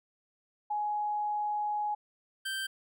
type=tone pair in turn; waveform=sine / 25% pulse; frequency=837 / 1563.7 Hz; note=G#5 / G6; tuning=+13 / -5 cents; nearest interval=major seventh; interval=1082 cents; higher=second; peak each=-29 / -29 dBFS; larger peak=neither; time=0.7-1.95 / 2.45-2.67 s; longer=first; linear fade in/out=10 ms; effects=none